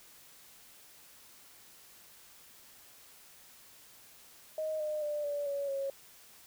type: tone with pitch steps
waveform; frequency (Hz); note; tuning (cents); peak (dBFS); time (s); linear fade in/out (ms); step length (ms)
sine; 625 / 609 / 593.3 / 578.1 / 563.3 / 548.8; D#5 / D#5 / D5 / D5 / C#5 / C#5; +8 / -37 / +18 / -27 / +28 / -17; -32; 4.58-5.9; 2; 220
effects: white hiss -57 dBFS RMS until 6.46 s